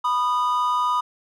triangle tone pair together, 987.8 / 1231.3 Hz, B5 / D#6, 0 / -18 cents, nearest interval major third, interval 382 cents, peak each -20 dBFS, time 0.04-1.01 s, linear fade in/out 10 ms, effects none

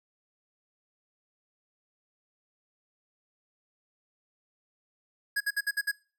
square tone bursts, 1661.2 Hz, G#6, in tune, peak -26 dBFS, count 6, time 5.36-5.916 s, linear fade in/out 10 ms, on 46 ms, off 56 ms, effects noise-tail reverb RT60 0.4 s tail -24 dB re dry

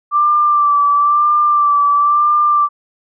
sine tone with vibrato, 1174.7 Hz, D6, in tune, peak -9 dBFS, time 0.11-2.69 s, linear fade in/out 50 ms, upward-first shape sine, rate 1 Hz, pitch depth 31 cents each way, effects none

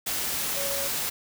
sine tone in noise, 558 Hz, C#5, 11 cents sharp, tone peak -33 dBFS, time 0.56-0.88 s, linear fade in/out 10 ms, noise white, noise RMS -29 dBFS, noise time 0.06-1.1 s, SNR -7 dB, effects none

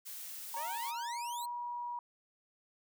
blue noise, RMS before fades -45 dBFS, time 0.05-0.92 s, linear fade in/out 20 ms
sine tone with pitch glide, 932.3 to 962.4 Hz, A#5 to B5, 0 to -45 cents, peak -37 dBFS, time 0.54-1.99 s, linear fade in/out 2 ms, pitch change +55 cents, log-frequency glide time 0.78-1.51 s
15% pulse exponential sweep, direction up, 538 to 4283 Hz, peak -37 dBFS, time 0.56-1.46 s, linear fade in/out 10 ms
effects none

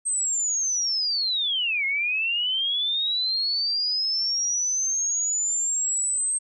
sine linear two-way sweep, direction down then up, 8372 to 2137 to 8372 Hz, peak -22 dBFS, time 0.05-6.39 s, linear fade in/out 20 ms, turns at 1.85 s, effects none

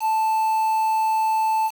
triangle tone with quantisation, 880 Hz, A5, in tune, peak -16 dBFS, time 0-1.71 s, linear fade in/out 50 ms, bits 6, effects none

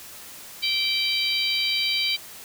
harmonic tone, 778 Hz, G5, 13 cents flat, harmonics 3 / 4 / 5 / 6, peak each -27 / -27 / -27 / -27 dBFS, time 0.62-2.17 s, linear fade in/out 20 ms, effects white hiss -42 dBFS RMS until 2.44 s

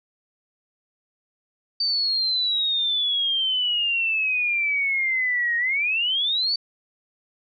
sine exponential two-way sweep, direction down then up, 4616 to 1864.7 to 4616 Hz, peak -20 dBFS, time 1.8-6.56 s, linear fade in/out 5 ms, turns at 5.57 s, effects none

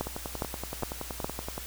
two click trains, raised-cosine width 1 ms, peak -15 / -20 dBFS, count 4 / 17, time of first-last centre 0.01-1.245 / 0.07-1.579 s, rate 2.43 / 10.6 Hz, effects added 60 Hz sine -43 dBFS peak until 1.66 s + white hiss -42 dBFS RMS until 1.66 s

